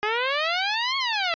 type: exponential two-way sweep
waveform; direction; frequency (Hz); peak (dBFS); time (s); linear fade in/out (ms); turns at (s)
10% pulse; up then down; 412 to 1108.7 to 652; -14; 0.03-1.34; 0; 0.97
effects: resampled to 11025 Hz